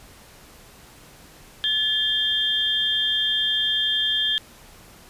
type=tone cluster; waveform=sine; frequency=1730 / 3214 / 3545 Hz; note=A6 / G7 / A7; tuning=-30 / +43 / +12 cents; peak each=-29 / -21 / -26 dBFS; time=1.64-4.38 s; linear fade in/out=0 ms; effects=pink hiss -48 dBFS RMS until 5.09 s + resampled to 32000 Hz